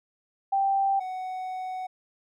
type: tone pair in turn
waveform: sine / triangle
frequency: 784 / 744.3 Hz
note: G5 / F#5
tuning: 0 / +10 cents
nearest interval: minor second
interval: 90 cents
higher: first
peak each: -21 / -29 dBFS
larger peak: first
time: 0.52-1 / 1-1.87 s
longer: second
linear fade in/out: 10 ms
effects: none